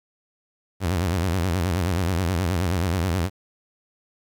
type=tone with vibrato; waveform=sawtooth; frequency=88.9 Hz; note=F2; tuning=31 cents sharp; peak=-17 dBFS; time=0.8-3.3 s; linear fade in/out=50 ms; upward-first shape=sine; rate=9.4 Hz; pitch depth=160 cents each way; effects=9-bit